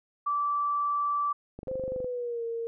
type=tone; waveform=sine; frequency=1162 Hz; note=D6; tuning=19 cents flat; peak=-25 dBFS; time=0.26-1.33 s; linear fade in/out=10 ms
type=click train; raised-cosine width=2 ms; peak=-27 dBFS; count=12; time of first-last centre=1.59-2.045 s; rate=24.2 Hz
type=tone with pitch glide; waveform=sine; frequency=521 to 461.5 Hz; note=C5 to A#4; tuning=-7 to -17 cents; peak=-30 dBFS; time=1.68-2.67 s; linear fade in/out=0 ms; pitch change=-210 cents; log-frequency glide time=1.88-2.44 s
effects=none